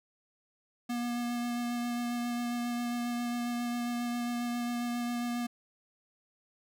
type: tone with vibrato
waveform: square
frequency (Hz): 240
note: B3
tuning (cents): -49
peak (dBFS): -32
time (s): 0.89-5.47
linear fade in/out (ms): 10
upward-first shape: sine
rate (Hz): 7.4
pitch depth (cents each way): 12
effects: none